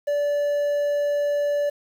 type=tone with quantisation; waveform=triangle; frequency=580 Hz; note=D5; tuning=22 cents flat; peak=-18 dBFS; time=0.07-1.7 s; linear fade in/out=10 ms; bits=8; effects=none